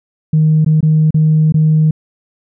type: tone with dropouts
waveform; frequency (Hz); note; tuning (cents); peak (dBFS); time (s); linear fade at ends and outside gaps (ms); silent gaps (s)
sine; 155.8; D#3; +3; -6; 0.33-1.91; 5; 0.647-0.662 / 0.807-0.828 / 1.107-1.143 / 1.523-1.542
effects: tanh soft clip ceiling -3 dBFS